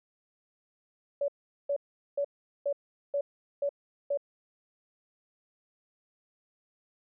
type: tone bursts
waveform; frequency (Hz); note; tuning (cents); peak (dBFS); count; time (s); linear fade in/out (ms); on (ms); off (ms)
sine; 568; C#5; +42; -26; 7; 1.21-4.174; 5; 72; 410
effects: none